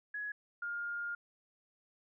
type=tone pair in turn; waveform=sine; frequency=1680 / 1412.7 Hz; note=G#6 / F6; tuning=+19 / +19 cents; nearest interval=minor third; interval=300 cents; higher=first; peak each=-37 / -36 dBFS; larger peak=second; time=0.14-0.32 / 0.62-1.15 s; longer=second; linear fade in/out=5 ms; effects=none